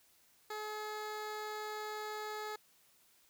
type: tone with notch filter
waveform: 15% pulse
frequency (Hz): 426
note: G#4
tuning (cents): +44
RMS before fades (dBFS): -42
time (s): 0.5-2.56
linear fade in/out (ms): 5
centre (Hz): 9300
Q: 2
effects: white hiss -68 dBFS RMS until 3.29 s